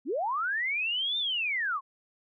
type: linear two-way sweep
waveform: sine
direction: up then down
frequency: 220 to 3632 to 1020 Hz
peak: -27 dBFS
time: 0.05-1.81 s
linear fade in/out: 50 ms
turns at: 1.18 s
effects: none